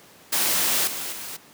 white noise with level steps, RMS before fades -22 / -31 / -35 dBFS, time 0.32-1.37 s, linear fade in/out 10 ms, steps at 0.87 / 1.12 s, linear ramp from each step 5 ms, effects pink hiss -50 dBFS RMS until 1.53 s + high-pass 150 Hz 12 dB/octave

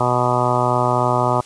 harmonic tone, 123.47 Hz, B2, in tune, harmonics 1 / 2 / 3 / 4 / 5 / 6 / 7 / 8 / 9 / 10, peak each -22 / -27 / -25 / -28 / -22 / -24 / -23 / -23 / -26 / -24 dBFS, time 0-1.41 s, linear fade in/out 5 ms, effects white hiss -43 dBFS RMS until 1.45 s + resampled to 22050 Hz

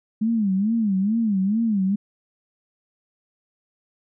sine tone with vibrato, 208.8 Hz, G#3, 10 cents sharp, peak -18 dBFS, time 0.21-1.96 s, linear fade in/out 10 ms, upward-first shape sine, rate 2.3 Hz, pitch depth 180 cents each way, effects none

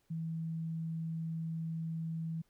sine tone, 162.8 Hz, E3, 21 cents flat, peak -35 dBFS, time 0.1-2.42 s, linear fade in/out 10 ms, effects pink hiss -75 dBFS RMS until 2.49 s

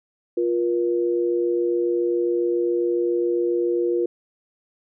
sine tone pair together, 350.6 / 477.9 Hz, F4 / A#4, +7 / +43 cents, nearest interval perfect fourth, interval 536 cents, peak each -20 / -24 dBFS, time 0.37-4.06 s, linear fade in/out 5 ms, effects none

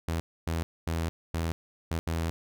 sawtooth tone bursts at uneven times, 82.41 Hz, E2, in tune, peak -24 dBFS, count 6, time 0.08-0.2 / 0.47-0.63 / 0.87-1.09 / 1.34-1.52 / 1.91-1.99 / 2.07-2.3 s, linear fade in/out 0 ms, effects none

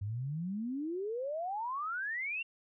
sine exponential sweep, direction up, 96.2 to 2794 Hz, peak -34 dBFS, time 0.01-2.43 s, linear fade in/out 10 ms, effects none

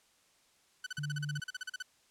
sawtooth tone bursts, 1500 Hz, F#6, 23 cents sharp, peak -33 dBFS, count 16, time 0.84-1.825 s, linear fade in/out 5 ms, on 25 ms, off 39 ms
sine tone, 146.83 Hz, D3, in tune, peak -35 dBFS, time 0.98-1.4 s, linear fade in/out 5 ms
effects white hiss -68 dBFS RMS until 2.1 s + low-pass 9000 Hz 12 dB/octave

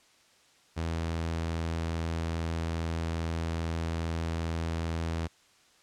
sawtooth tone, 82.41 Hz, E2, in tune, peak -26 dBFS, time 0.76-5.28 s, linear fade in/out 20 ms, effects white hiss -62 dBFS RMS until 5.82 s + low-pass 7000 Hz 12 dB/octave

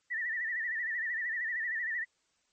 sine tone with vibrato, 1864.7 Hz, A#6, in tune, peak -31 dBFS, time 0.1-2.05 s, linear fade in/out 20 ms, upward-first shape sine, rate 13 Hz, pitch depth 100 cents each way, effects white hiss -74 dBFS RMS until 2.52 s + MP3 32 kbps

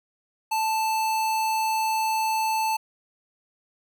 square tone, 880 Hz, A5, in tune, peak -23 dBFS, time 0.51-2.77 s, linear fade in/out 10 ms, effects none

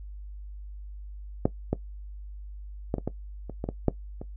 clicks, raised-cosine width 2 ms, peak -7 / -11 / -12 / -18 / -14 / -23 / -17 / -16 / -7 / -23 dBFS, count 10, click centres 1.455 / 1.73 / 2.941 / 2.983 / 3.076 / 3.497 / 3.641 / 3.689 / 3.883 / 4.215 s, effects noise-tail reverb RT60 0.1 s tail -17 dB re dry + added 50 Hz sine -38 dBFS peak until 4.36 s

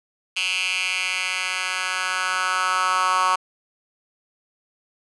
10% pulse tone with high-pass filter sweep, 185 Hz, F#3, in tune, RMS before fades -23 dBFS, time 0.36-3.36 s, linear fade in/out 10 ms, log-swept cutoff 2700 to 1100 Hz, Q 3.8, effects resampled to 24000 Hz + 8-bit

